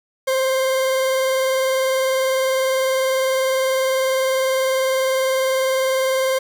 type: tone with vibrato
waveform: 40% pulse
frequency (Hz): 526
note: C5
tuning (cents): +9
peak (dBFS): -16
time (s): 0.27-6.39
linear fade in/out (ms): 10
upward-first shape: sine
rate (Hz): 20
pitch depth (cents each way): 24
effects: 7-bit